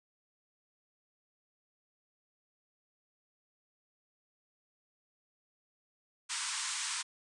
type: band-pass noise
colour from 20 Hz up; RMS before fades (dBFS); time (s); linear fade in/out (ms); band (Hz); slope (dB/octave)
white; -37; 6.29-7.03; 20; 880 to 9300; 96
effects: none